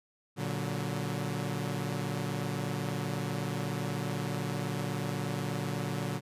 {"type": "chord", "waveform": "sawtooth", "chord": "Bb augmented", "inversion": "none", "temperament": "equal with one note detuned", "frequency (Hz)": [116.54, 144.64, 185], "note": ["Bb2", "D3", "F#3"], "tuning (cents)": [0, -26, 0], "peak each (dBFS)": [-33, -31, -33], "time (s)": [0.36, 6.21], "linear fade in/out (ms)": 50, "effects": ["resampled to 32000 Hz"]}